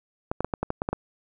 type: clicks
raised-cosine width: 1 ms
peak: -12 dBFS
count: 9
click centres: 0.315 / 0.406 / 0.446 / 0.538 / 0.63 / 0.704 / 0.819 / 0.889 / 0.93 s
effects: none

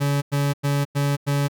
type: tone bursts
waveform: 40% pulse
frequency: 142.2 Hz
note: C#3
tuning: 45 cents sharp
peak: -18 dBFS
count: 5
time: 0-1.484 s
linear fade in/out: 20 ms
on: 220 ms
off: 96 ms
effects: none

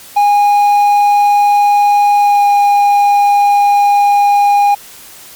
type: tone with pitch glide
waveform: triangle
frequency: 820 to 813.9 Hz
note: G#5 to G#5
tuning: -22 to -35 cents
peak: -4 dBFS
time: 0.16-4.75 s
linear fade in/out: 10 ms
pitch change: -13 cents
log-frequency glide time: 2.2-2.45 s
effects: white hiss -35 dBFS RMS until 5.35 s + MP3 96 kbps

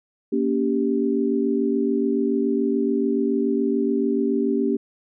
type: chord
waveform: sine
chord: G diminished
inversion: first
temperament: just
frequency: 235.2 / 282.2 / 392 Hz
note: Bb3 / Db4 / G4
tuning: +16 / +31 / 0 cents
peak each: -23 dBFS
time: 0.32-4.77 s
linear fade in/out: 10 ms
effects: none

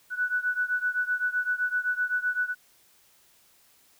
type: beating tone pair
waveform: sine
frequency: 1480 / 1487.8 Hz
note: F#6 / F#6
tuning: 0 / +9 cents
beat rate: 7.8 Hz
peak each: -27 / -29 dBFS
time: 0.1-2.55 s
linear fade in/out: 50 ms
effects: white hiss -61 dBFS RMS until 3.99 s

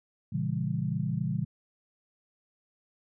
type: chord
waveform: sine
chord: A# diminished seventh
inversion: none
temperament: just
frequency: 116.54 / 139.85 / 167.82 / 201.4 Hz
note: A#2 / C#3 / E3 / G3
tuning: 0 / +16 / +31 / +47 cents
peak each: -34 / -32 / -32 / -35 dBFS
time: 0.32-1.45 s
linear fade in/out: 10 ms
effects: none

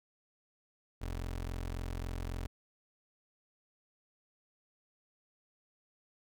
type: tone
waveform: 25% pulse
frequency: 43.65 Hz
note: F1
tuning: in tune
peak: -33 dBFS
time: 1.01-2.47 s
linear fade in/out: 10 ms
effects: none

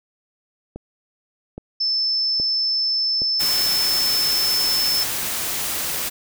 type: click train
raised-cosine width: 2 ms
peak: -19 dBFS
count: 4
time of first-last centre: 0.76-3.219 s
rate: 1.22 Hz
type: tone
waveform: sine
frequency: 5274 Hz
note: E8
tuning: in tune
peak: -18 dBFS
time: 1.8-5.04 s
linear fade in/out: 10 ms
type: noise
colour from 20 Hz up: white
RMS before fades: -25 dBFS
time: 3.39-6.1 s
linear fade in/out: 20 ms
effects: none

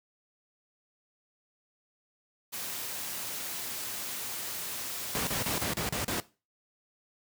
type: noise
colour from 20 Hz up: white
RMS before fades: -37 dBFS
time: 2.52-5.65 s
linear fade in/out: 20 ms
type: noise bursts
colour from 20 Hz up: pink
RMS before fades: -31 dBFS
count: 7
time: 5.15-6.2 s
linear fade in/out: 0 ms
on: 120 ms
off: 35 ms
effects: noise-tail reverb RT60 0.3 s tail -18 dB re dry + high-pass 80 Hz 12 dB/octave

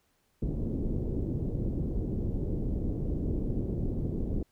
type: low-pass noise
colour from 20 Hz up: pink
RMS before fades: -31 dBFS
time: 0.42-4.43 s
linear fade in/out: 5 ms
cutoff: 400 Hz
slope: 24 dB/octave
effects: pink hiss -72 dBFS RMS until 4.51 s

